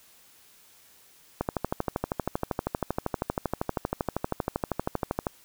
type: click train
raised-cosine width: 1 ms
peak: -12 dBFS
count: 50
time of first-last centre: 1.41-5.268 s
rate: 12.7 Hz
effects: white hiss -57 dBFS RMS until 5.44 s